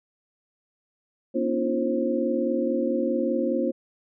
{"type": "tone cluster", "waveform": "sine", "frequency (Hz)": [240, 279, 303.8, 348.7, 531], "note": ["B3", "C#4", "D#4", "F4", "C5"], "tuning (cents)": [-49, 11, -41, -3, 25], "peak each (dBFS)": [-27, -30, -32, -28, -27], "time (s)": [1.34, 3.72], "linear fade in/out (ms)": 20, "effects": []}